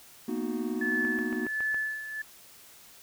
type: chord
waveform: triangle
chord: B major seventh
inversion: third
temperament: equal with one note detuned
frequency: 228.7 / 246.9 / 311.1 / 370 Hz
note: A#3 / B3 / D#4 / F#4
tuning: -33 / 0 / 0 / 0 cents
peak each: -33 / -32 / -33 / -34 dBFS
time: 0.28-1.47 s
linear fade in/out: 5 ms
type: tone with tremolo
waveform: sine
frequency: 1735 Hz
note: A6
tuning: 25 cents flat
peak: -26 dBFS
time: 0.81-2.22 s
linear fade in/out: 5 ms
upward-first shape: sine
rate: 1.4 Hz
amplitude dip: 70%
type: click train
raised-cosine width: 0.5 ms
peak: -26 dBFS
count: 6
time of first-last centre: 1.05-1.744 s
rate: 7.2 Hz
effects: white hiss -53 dBFS RMS until 3.02 s